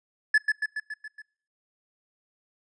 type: tone with echo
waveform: triangle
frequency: 1719 Hz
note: A6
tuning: 41 cents flat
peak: -14 dBFS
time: 0.34-0.38 s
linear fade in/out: 5 ms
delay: 140 ms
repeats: 6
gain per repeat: -4 dB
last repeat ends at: 1.22 s
effects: noise-tail reverb RT60 0.6 s tail -26 dB re dry + resampled to 22050 Hz